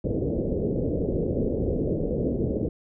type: low-pass noise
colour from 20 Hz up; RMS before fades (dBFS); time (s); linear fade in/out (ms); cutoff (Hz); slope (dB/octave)
white; -26; 0.04-2.69; 5; 520; 48
effects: none